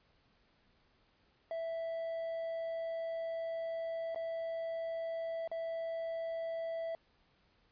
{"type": "tone with dropouts", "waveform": "triangle", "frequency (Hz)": 659.3, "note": "E5", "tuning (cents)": 0, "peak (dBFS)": -34, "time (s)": [1.51, 6.95], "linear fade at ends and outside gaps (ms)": 1, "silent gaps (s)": [[4.147, 4.159], [5.476, 5.515]], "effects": ["pink hiss -71 dBFS RMS until 7.71 s", "resampled to 11025 Hz"]}